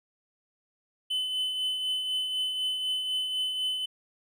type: tone with tremolo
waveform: triangle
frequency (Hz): 3027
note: F#7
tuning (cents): +39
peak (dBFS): -24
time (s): 1.1-3.86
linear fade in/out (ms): 10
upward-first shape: triangle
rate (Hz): 4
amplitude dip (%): 45
effects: none